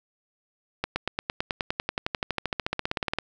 accelerating click train, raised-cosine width 0.3 ms, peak -10 dBFS, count 30, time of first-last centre 0.84-3.186 s, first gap 120 ms, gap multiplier 0.97, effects none

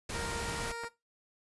pink noise, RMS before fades -38 dBFS, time 0.09-0.72 s, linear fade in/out 5 ms
15% pulse tone, 466.2 Hz, A#4, in tune, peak -32 dBFS, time 0.13-0.89 s, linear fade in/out 20 ms
clicks, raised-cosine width 0.5 ms, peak -28 dBFS, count 2, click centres 0.836 / 0.845 s
effects noise-tail reverb RT60 0.2 s tail -17 dB re dry + resampled to 24000 Hz

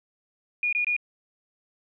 sine tone bursts, 2441 Hz, D#7, 34 cents flat, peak -22 dBFS, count 3, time 0.63-0.965 s, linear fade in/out 2 ms, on 97 ms, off 22 ms, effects none

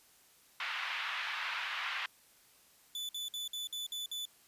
white band-pass noise, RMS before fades -38 dBFS, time 0.6-2.06 s, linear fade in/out 2 ms, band 990 to 3000 Hz, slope 24 dB/octave
40% pulse tone bursts, 3485 Hz, A7, 17 cents flat, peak -36 dBFS, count 7, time 2.95-4.254 s, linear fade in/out 2 ms, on 140 ms, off 54 ms
effects white hiss -64 dBFS RMS until 4.47 s + resampled to 32000 Hz

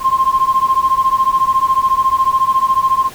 sine beating tone pair, 1051 / 1065 Hz, C6 / C6, +7 / +30 cents, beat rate 14 Hz, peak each -13 dBFS, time 0-3.1 s, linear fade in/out 50 ms, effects tanh soft clip ceiling -3 dBFS + pink hiss -35 dBFS RMS until 3.14 s

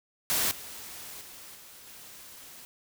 white noise with level steps, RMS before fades -27 / -43 / -47 / -50 / -48 dBFS, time 0.3-2.65 s, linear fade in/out 0 ms, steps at 0.51 / 1.21 / 1.55 / 1.87 s, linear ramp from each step 2 ms, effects none

